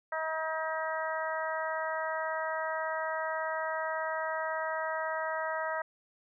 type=harmonic tone; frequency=318.2 Hz; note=D#4; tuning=39 cents sharp; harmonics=2 / 3 / 4 / 5 / 6; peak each=-35 / -37 / -38 / -39 / -40 dBFS; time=0.12-5.82 s; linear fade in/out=5 ms; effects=none